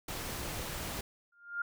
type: noise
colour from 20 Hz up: pink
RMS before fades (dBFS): -39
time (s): 0.08-1.01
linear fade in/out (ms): 5
type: tone with exponential growth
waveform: sine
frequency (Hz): 1405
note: F6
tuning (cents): +10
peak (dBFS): -29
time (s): 1.32-1.62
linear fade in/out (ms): 5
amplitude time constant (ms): 65
effects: none